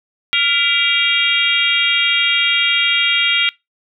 harmonic tone with a mistuned harmonic, 466.2 Hz, A#4, in tune, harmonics 3 / 4 / 5 / 6 / 7 / 8, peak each -23 / -23 / -18 / -19 / -18 / -23 dBFS, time 0.33-3.49 s, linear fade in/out 0 ms, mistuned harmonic 4, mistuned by +120 cents, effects noise-tail reverb RT60 0.2 s tail -23 dB re dry

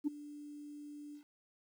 sine tone with ADSR envelope, 293.7 Hz, D4, in tune, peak -27 dBFS, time 0.04-1.24 s, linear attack 32 ms, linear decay 13 ms, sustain -19 dB, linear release 97 ms, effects tanh soft clip ceiling -26 dBFS + 11-bit

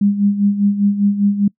sine tone with tremolo, 202.4 Hz, G#3, 44 cents flat, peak -9 dBFS, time 0.01-1.48 s, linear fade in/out 5 ms, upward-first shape sine, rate 5 Hz, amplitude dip 70%, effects noise-tail reverb RT60 0.1 s tail -25 dB re dry

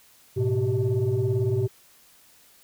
sine tone cluster, 106.6 / 124.5 / 385.2 Hz, G#2 / B2 / G4, +46 / +14 / -30 cents, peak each -24 dBFS, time 0.36-1.68 s, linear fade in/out 20 ms, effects tanh soft clip ceiling -16 dBFS + white hiss -56 dBFS RMS until 2.63 s

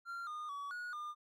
triangle tone with pitch steps, 1382 / 1220 / 1135 / 1453 / 1206 Hz, F6 / D#6 / C#6 / F#6 / D6, -19 / -34 / +41 / -32 / +46 cents, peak -39 dBFS, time 0.05-1.15 s, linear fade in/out 50 ms, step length 220 ms, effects none

